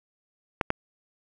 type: clicks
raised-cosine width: 0.5 ms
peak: -8 dBFS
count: 2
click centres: 0.612 / 0.704 s
effects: none